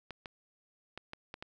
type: clicks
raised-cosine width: 0.3 ms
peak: -26 dBFS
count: 6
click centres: 0.107 / 0.258 / 0.976 / 1.134 / 1.341 / 1.425 s
effects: none